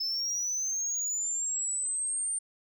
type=linear sweep; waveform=sine; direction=up; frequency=5210 to 8920 Hz; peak=-26 dBFS; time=0-2.39 s; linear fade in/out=10 ms; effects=tanh soft clip ceiling -28 dBFS